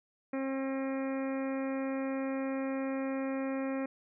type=harmonic tone; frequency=268.3 Hz; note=C4; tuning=44 cents sharp; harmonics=1 / 2 / 3 / 4 / 5 / 6 / 7 / 8 / 9; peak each=-33 / -37 / -47 / -48 / -49 / -52 / -49 / -53 / -51 dBFS; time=0.33-3.86 s; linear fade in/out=5 ms; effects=none